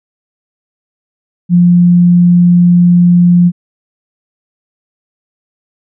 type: tone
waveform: sine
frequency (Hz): 175.5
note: F3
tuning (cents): +9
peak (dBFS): -3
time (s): 1.49-3.52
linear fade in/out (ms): 50
effects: none